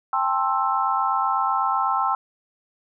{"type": "chord", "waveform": "sine", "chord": "A minor seventh", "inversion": "third", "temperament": "just", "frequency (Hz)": [792, 880, 1056, 1320], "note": ["G5", "A5", "C6", "E6"], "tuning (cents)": [18, 0, 16, 2], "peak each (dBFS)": [-25, -27, -24, -24], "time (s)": [0.13, 2.15], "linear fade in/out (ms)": 2, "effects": []}